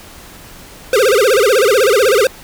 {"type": "tone with vibrato", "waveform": "square", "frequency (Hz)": 460, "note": "A#4", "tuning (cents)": -23, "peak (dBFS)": -9, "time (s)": [0.93, 2.27], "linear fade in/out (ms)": 2, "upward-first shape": "sine", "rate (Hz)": 16, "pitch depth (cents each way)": 270, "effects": ["pink hiss -37 dBFS RMS until 2.43 s"]}